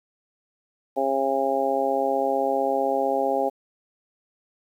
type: harmonic tone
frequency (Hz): 135.6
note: C#3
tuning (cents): -38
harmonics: 2 / 3 / 4 / 5 / 6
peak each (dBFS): -31 / -28 / -25 / -27 / -26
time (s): 0.96-3.5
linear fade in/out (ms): 20
effects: 9-bit